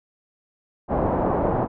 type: low-pass noise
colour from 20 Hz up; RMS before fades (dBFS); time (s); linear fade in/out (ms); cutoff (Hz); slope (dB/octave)
white; -22; 0.88-1.68; 50; 830; 24
effects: none